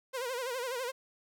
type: tone with vibrato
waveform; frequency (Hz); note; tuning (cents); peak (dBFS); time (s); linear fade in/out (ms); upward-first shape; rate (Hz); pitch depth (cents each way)
sawtooth; 501; B4; +25; -30; 0.13-0.92; 20; sine; 12; 110
effects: none